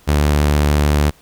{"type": "tone with vibrato", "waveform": "sawtooth", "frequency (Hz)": 73.7, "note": "D2", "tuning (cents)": 7, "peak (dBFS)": -8, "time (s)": [0.07, 1.11], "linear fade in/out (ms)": 20, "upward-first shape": "sine", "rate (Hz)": 6.2, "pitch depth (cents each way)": 12, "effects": ["pink hiss -50 dBFS RMS until 1.21 s"]}